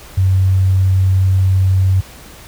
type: tone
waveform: sine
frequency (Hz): 94.5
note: F#2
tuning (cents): +37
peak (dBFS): -9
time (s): 0.17-2.01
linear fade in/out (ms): 10
effects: added 60 Hz sine -43 dBFS peak until 2.47 s + pink hiss -38 dBFS RMS until 2.47 s